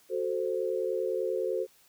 sine chord, F# diminished, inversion none, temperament equal, 370 / 440 / 523.3 Hz, F#4 / A4 / C5, 0 / 0 / 0 cents, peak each -32 dBFS, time 0.09-1.67 s, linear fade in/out 50 ms, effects white hiss -62 dBFS RMS until 1.88 s

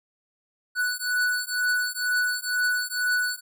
square beating tone pair, 1480 / 1482.1 Hz, F#6 / F#6, 0 / +2 cents, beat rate 2.1 Hz, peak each -27 / -27 dBFS, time 0.75-3.41 s, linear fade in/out 50 ms, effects none

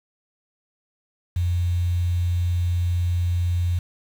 sine tone with quantisation, 87.8 Hz, F2, 10 cents sharp, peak -19 dBFS, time 1.36-3.79 s, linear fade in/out 5 ms, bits 7, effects none

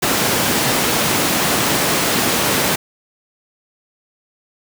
pink high-pass noise, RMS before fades -17 dBFS, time 0.02-2.76 s, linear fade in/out 10 ms, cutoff 160 Hz, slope 12 dB/octave, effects none

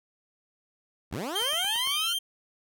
15% pulse linear sweep, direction up, 51.6 to 1441 Hz, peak -25 dBFS, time 1.11-2.14 s, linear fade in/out 20 ms
45% pulse tone with vibrato, 3136 Hz, G7, in tune, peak -27 dBFS, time 1.35-2.19 s, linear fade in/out 10 ms, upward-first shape triangle, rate 8.9 Hz, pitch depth 25 cents each way
click train, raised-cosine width 0.5 ms, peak -29 dBFS, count 5, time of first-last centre 1.42-1.873 s, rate 8.83 Hz
effects none

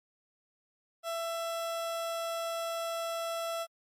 30% pulse tone, 667 Hz, E5, 20 cents sharp, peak -30 dBFS, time 1.03-3.67 s, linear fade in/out 50 ms, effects MP3 64 kbps

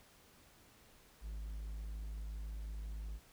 triangle tone, 52.9 Hz, G#1, 33 cents sharp, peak -39 dBFS, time 1.21-3.2 s, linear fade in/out 50 ms, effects pink hiss -64 dBFS RMS until 3.32 s

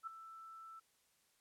sine tone with ADSR envelope, 1325 Hz, E6, 9 cents sharp, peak -39 dBFS, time 0.03-0.8 s, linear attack 42 ms, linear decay 4 ms, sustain -12 dB, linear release 12 ms, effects white hiss -75 dBFS RMS until 1.4 s + low-pass 12000 Hz 12 dB/octave

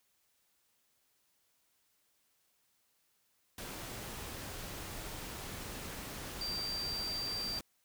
sine tone in noise, 4699 Hz, D8, in tune, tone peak -36 dBFS, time 6.41-7.59 s, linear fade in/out 2 ms, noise pink, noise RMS -44 dBFS, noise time 3.58-7.61 s, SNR +5 dB, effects white hiss -75 dBFS RMS until 7.84 s

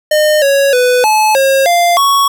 square tone with pitch steps, 609 / 555 / 497 / 861 / 540 / 695 / 1113 Hz, D#5 / C#5 / B4 / A5 / C#5 / F5 / C#6, -37 / +2 / +11 / -38 / -45 / -9 / +7 cents, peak -8 dBFS, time 0.11-2.28 s, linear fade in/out 5 ms, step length 310 ms, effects none

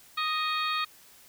harmonic tone with a mistuned harmonic, 622.3 Hz, D#5, in tune, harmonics 2 / 3 / 4 / 5 / 6 / 7, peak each -29 / -37 / -34 / -40 / -35 / -38 dBFS, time 0.17-0.85 s, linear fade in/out 10 ms, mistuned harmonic 5, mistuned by +77 cents, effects white hiss -55 dBFS RMS until 1.28 s

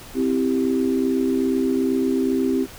sine chord, C major, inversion none, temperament equal, 261.6 / 329.6 / 392 Hz, C4 / E4 / G4, 0 / 0 / 0 cents, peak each -20 / -25 / -23 dBFS, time 0.14-2.67 s, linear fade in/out 50 ms, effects pink hiss -41 dBFS RMS until 2.78 s

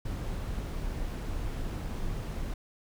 brown noise, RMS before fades -34 dBFS, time 0.05-2.54 s, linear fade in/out 5 ms, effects none

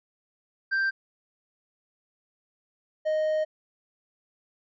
triangle tone pair in turn, 1572 / 621 Hz, G6 / D#5, +4 / -3 cents, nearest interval octave + major third, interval 1607 cents, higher first, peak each -21 / -21 dBFS, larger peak neither, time 0.71-0.91 / 3.05-3.45 s, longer second, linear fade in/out 20 ms, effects resampled to 16000 Hz

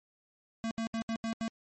square tone bursts at uneven times, 226.2 Hz, A3, 48 cents sharp, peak -32 dBFS, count 6, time 0.64-0.71 / 0.78-0.87 / 0.94-1.02 / 1.09-1.16 / 1.24-1.33 / 1.41-1.48 s, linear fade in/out 0 ms, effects MP3 32 kbps

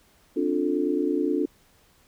sine chord, D minor seventh, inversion third, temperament just, 264.3 / 293.7 / 352.4 / 440.5 Hz, C4 / D4 / F4 / A4, +18 / 0 / +16 / +2 cents, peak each -30 / -25 / -27 / -29 dBFS, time 0.36-1.46 s, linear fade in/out 10 ms, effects pink hiss -60 dBFS RMS until 2.07 s

